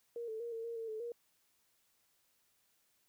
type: tone with pitch steps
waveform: sine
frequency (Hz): 470.5 / 440.7 / 470.5 / 453.4 / 465.1 / 452.6 / 435.6 / 473.3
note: A#4 / A4 / A#4 / A#4 / A#4 / A4 / A4 / A#4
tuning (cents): +16 / +3 / +16 / -48 / -4 / +49 / -17 / +26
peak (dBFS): -39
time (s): 0.16-1.12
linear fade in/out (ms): 2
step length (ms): 120
effects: white hiss -75 dBFS RMS until 3.08 s